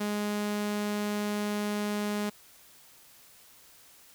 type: tone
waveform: sawtooth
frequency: 207.7 Hz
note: G#3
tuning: in tune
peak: -25 dBFS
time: 0-2.3 s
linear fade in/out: 10 ms
effects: white hiss -56 dBFS RMS until 4.14 s